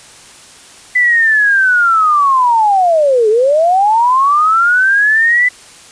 sine linear two-way sweep, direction down then up, 2007 to 415.3 to 2007 Hz, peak -7 dBFS, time 0.95-5.49 s, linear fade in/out 10 ms, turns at 3.29 s, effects white hiss -38 dBFS RMS until 5.91 s + resampled to 22050 Hz

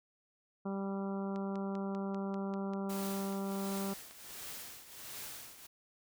harmonic tone, 196 Hz, G3, in tune, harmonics 1 / 2 / 3 / 4 / 5 / 6 / 7, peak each -36 / -42 / -46 / -48 / -50 / -52 / -53 dBFS, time 0.65-3.94 s, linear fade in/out 10 ms
click train, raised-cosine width 0.2 ms, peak -35 dBFS, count 17, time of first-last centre 1.36-4.503 s, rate 5.09 Hz
white noise with tremolo, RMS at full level -44 dBFS, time 2.89-5.67 s, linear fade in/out 10 ms, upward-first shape triangle, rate 1.4 Hz, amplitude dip 75%
effects none

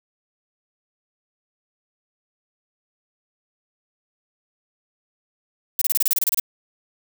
violet noise bursts, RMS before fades -19 dBFS, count 12, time 5.79-6.398 s, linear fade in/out 2 ms, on 25 ms, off 28 ms, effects none

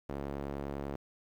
sawtooth tone with band-pass filter, 70.1 Hz, C#2, 20 cents sharp, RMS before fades -39 dBFS, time 0.09-0.96 s, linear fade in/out 5 ms, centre 450 Hz, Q 0.76, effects 10-bit

